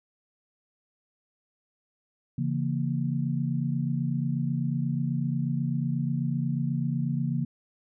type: chord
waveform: sine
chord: A# diminished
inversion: first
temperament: equal with one note detuned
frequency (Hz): 138.59 / 166.73 / 233.1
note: C#3 / E3 / A#3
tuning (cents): 0 / +20 / 0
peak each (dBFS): -28 / -30 / -31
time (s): 2.38-7.45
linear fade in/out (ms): 5
effects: none